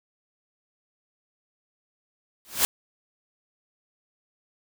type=noise with exponential growth; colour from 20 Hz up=white; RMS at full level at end=-17 dBFS; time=2.45-2.65 s; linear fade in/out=0 ms; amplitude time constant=43 ms; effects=none